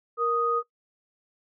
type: tone pair together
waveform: sine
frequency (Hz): 468.2 / 1244.5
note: A#4 / D#6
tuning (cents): +8 / 0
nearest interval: octave + perfect fourth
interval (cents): 1692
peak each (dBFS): -26 / -24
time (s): 0.17-0.63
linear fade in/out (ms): 50
effects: noise-tail reverb RT60 0.1 s tail -18 dB re dry